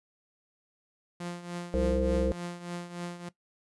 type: tone with tremolo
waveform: sawtooth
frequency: 174.61 Hz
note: F3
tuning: in tune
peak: -29 dBFS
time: 1.2-3.29 s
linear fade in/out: 5 ms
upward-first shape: triangle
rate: 3.4 Hz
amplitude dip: 75%
type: harmonic tone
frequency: 65.4 Hz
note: C2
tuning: in tune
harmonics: 1 / 3 / 5 / 7 / 8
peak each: -30 / -33 / -33 / -31 / -30 dBFS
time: 1.74-2.32 s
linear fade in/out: 0 ms
effects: noise-tail reverb RT60 0.1 s tail -17 dB re dry + resampled to 24000 Hz